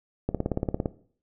click train, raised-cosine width 2 ms, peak -12 dBFS, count 11, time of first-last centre 0.29-0.858 s, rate 17.6 Hz, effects noise-tail reverb RT60 0.5 s tail -17 dB re dry

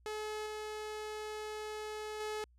sawtooth tone with level steps, 427.5 Hz, A4, 50 cents flat, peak -34 / -36 / -33 dBFS, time 0.06-2.44 s, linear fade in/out 0 ms, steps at 0.46 / 2.2 s, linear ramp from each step 5 ms, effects added 60 Hz sine -62 dBFS peak until 2.58 s + low-pass 10000 Hz 12 dB/octave

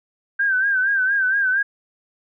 sine tone with vibrato, 1568 Hz, G6, in tune, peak -16 dBFS, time 0.39-1.63 s, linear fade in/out 10 ms, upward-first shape sine, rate 4.3 Hz, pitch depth 77 cents each way, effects none

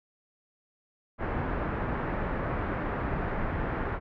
pink low-pass noise, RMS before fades -31 dBFS, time 1.18-4 s, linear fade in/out 50 ms, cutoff 1800 Hz, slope 24 dB/octave, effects none

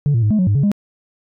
sine tone with pitch steps, 144.7 / 115.6 / 105.9 / 213.9 / 183.4 / 102.3 / 140.1 / 204 Hz, D3 / A#2 / G#2 / A3 / F#3 / G#2 / C#3 / G#3, -25 / -14 / +34 / -49 / -15 / -26 / +19 / -31 cents, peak -10 dBFS, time 0.06-0.716 s, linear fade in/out 0 ms, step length 82 ms, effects tanh soft clip ceiling -10 dBFS

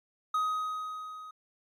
triangle tone with level ramp, 1257 Hz, D#6, 17 cents sharp, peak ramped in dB -23 to -41 dBFS, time 0.34-1.31 s, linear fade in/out 5 ms, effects MP3 96 kbps

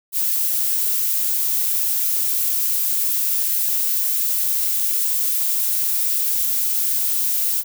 violet noise, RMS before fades -20 dBFS, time 0.12-7.64 s, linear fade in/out 50 ms, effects none

